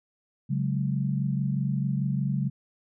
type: chord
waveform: sine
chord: C# suspended fourth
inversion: none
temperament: equal with one note detuned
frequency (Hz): 138.59 / 185 / 209.8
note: C#3 / F#3 / G#3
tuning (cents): 0 / 0 / +18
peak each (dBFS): -26 / -30 / -32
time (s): 0.49-2.5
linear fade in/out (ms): 20
effects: none